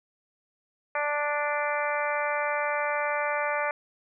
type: harmonic tone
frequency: 293.7 Hz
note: D4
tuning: in tune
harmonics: 2 / 3 / 4 / 5 / 6 / 7 / 8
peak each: -30 / -32 / -33 / -34 / -35 / -35 / -36 dBFS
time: 0.95-3.71 s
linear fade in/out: 2 ms
effects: none